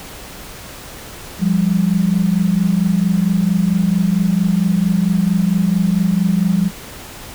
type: tone pair together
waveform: sine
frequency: 174.7 / 199.14 Hz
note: F3 / G3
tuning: +1 / +28 cents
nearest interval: major second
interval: 227 cents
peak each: -15 dBFS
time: 1.39-6.71 s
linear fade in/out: 50 ms
effects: pink hiss -34 dBFS RMS until 7.34 s